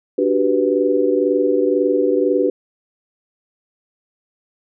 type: chord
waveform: sine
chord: G major seventh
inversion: second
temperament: equal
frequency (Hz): 293.7 / 370 / 392 / 493.9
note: D4 / F#4 / G4 / B4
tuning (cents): 0 / 0 / 0 / 0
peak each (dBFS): -20 / -20 / -19 / -18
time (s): 0.18-2.5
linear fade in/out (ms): 5
effects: none